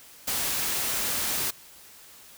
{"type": "noise", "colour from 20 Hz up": "white", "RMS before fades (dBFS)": -28, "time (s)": [0.27, 1.51], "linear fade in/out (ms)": 10, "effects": ["white hiss -50 dBFS RMS until 2.37 s"]}